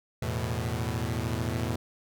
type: chord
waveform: sawtooth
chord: E suspended fourth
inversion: none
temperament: equal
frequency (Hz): 82.41 / 110 / 123.47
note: E2 / A2 / B2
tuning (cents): 0 / 0 / 0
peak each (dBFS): -30 / -28 / -29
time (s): 0.22-1.76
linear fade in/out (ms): 5
effects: none